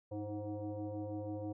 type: tone with frequency modulation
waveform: sine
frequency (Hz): 107.6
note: A2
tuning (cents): -38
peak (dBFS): -38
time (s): 0.11-1.53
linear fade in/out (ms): 10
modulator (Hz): 209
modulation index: 2.4
effects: none

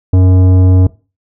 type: tone with tanh clipping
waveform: sine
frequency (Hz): 92.5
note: F#2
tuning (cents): 0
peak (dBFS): -6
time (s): 0.13-0.87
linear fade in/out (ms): 5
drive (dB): 13
effects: noise-tail reverb RT60 0.3 s tail -19 dB re dry

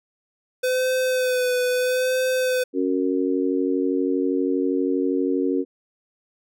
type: tone with vibrato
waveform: square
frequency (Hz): 506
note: B4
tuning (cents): +42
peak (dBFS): -20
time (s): 0.63-2.64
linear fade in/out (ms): 10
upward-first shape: sine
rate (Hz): 0.77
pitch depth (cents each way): 27
type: harmonic tone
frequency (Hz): 92.5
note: F#2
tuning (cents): 0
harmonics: 3 / 4 / 5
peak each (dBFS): -22 / -24 / -26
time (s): 2.73-5.65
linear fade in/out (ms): 50
effects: none

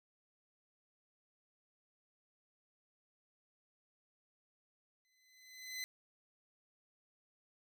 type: tone with exponential growth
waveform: 20% pulse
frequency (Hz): 2028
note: B6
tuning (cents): +45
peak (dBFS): -33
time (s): 5.05-5.84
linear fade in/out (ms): 0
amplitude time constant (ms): 170
effects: none

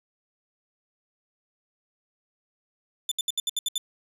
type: tone bursts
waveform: sawtooth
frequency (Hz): 3520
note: A7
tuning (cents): 0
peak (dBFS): -21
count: 8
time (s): 3.09-3.78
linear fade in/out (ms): 2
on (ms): 25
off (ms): 70
effects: resampled to 32000 Hz

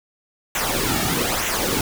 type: noise with flanger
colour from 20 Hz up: pink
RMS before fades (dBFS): -22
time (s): 0.55-1.81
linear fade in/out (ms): 2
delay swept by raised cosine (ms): 0.21 to 2.01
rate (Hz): 1.1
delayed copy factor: -0.65
effects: none

